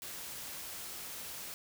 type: noise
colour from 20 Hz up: white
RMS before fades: -44 dBFS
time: 0.02-1.54 s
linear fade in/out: 0 ms
effects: none